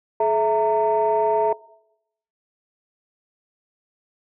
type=tone cluster; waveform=sine; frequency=428 / 659 / 918 Hz; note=A4 / E5 / A#5; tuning=-48 / -1 / -27 cents; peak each=-20 dBFS; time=0.2-1.53 s; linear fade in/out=5 ms; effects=noise-tail reverb RT60 0.8 s tail -22 dB re dry + tanh soft clip ceiling -10 dBFS